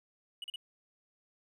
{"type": "tone bursts", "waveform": "triangle", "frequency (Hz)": 2931, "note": "F#7", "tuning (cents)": -17, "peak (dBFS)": -37, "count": 3, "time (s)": [0.42, 0.559], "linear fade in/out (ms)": 2, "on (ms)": 21, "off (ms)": 38, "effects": []}